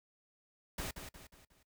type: noise with echo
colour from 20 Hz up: pink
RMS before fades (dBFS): -40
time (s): 0.78-0.91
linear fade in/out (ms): 5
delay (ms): 180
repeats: 4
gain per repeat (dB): -7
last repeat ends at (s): 1.63
effects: noise-tail reverb RT60 0.1 s tail -21 dB re dry